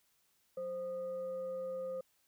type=tone with frequency modulation; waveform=sine; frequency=523.3 Hz; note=C5; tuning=in tune; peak=-37 dBFS; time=0.57-2.01 s; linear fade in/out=5 ms; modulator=707 Hz; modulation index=0.26; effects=white hiss -74 dBFS RMS until 2.27 s